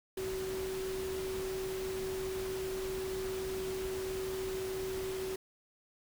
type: tone in noise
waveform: sine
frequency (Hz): 378.6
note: F#4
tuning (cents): +40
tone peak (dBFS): -35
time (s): 0.17-5.36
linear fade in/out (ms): 5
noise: pink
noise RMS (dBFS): -44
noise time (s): 0.17-5.36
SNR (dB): +6
effects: none